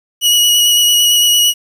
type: tone with vibrato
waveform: sawtooth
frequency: 2918 Hz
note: F#7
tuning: 25 cents flat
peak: -5 dBFS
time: 0.21-1.54 s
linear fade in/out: 50 ms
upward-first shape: square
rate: 8.9 Hz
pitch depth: 12 cents each way
effects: 7-bit